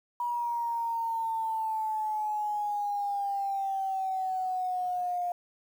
sine exponential sweep, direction down, 964 to 706 Hz, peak -28 dBFS, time 0.2-5.32 s, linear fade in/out 2 ms, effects 9-bit

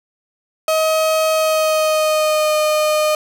35% pulse tone with pitch glide, 633 to 612.1 Hz, D#5 to D#5, +30 to -28 cents, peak -12 dBFS, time 0.68-3.15 s, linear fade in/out 2 ms, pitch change -58 cents, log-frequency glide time 1.32-2.56 s, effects none

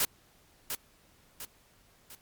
white noise with echo, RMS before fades -27 dBFS, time 0-0.05 s, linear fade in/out 2 ms, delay 700 ms, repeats 3, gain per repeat -7 dB, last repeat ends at 2.15 s, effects pink hiss -63 dBFS RMS until 2.21 s + MP3 96 kbps

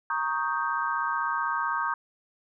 sine chord, Eb dominant seventh, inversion second, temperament equal, 932.3 / 1108.7 / 1244.5 / 1568 Hz, Bb5 / Db6 / Eb6 / G6, 0 / 0 / 0 / 0 cents, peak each -31 dBFS, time 0.1-1.94 s, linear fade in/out 2 ms, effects none

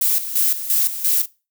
violet noise with tremolo, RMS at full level -17 dBFS, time 0.01-1.26 s, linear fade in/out 5 ms, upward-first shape square, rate 2.9 Hz, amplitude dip 70%, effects noise-tail reverb RT60 0.3 s tail -21 dB re dry

